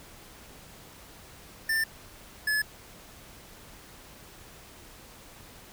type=tone pair in turn; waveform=square; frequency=1787 / 1714.1 Hz; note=A6 / A6; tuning=+26 / -46 cents; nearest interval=minor second; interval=72 cents; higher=first; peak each=-25 dBFS; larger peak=neither; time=1.69-1.84 / 2.47-2.62 s; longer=neither; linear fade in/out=5 ms; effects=pink hiss -50 dBFS RMS until 5.72 s